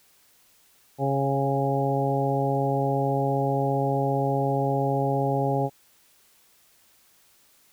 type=harmonic tone with a mistuned harmonic; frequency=137.3 Hz; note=C#3; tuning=16 cents flat; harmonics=1 / 2 / 3 / 4 / 5 / 6; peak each=-26 / -30 / -29 / -29 / -31 / -29 dBFS; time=0.98-5.7 s; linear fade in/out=50 ms; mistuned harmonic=5; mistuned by=+23 cents; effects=white hiss -60 dBFS RMS until 7.72 s